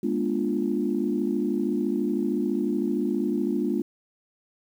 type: chord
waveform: sine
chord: G# diminished seventh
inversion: none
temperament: equal with one note detuned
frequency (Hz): 207.7 / 241.4 / 293.7 / 349.2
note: G#3 / B3 / D4 / F4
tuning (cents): 0 / -39 / 0 / 0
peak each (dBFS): -28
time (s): 0.03-3.82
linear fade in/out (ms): 5
effects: tanh soft clip ceiling -12 dBFS + 9-bit